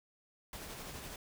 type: noise with tremolo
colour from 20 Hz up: pink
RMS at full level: -45 dBFS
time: 0.53-1.16 s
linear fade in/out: 2 ms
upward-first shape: sine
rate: 12 Hz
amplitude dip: 30%
effects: none